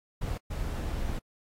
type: noise bursts at uneven times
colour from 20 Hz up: brown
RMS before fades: -32 dBFS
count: 2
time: 0.21-0.38 / 0.5-1.19 s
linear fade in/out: 10 ms
effects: AAC 48 kbps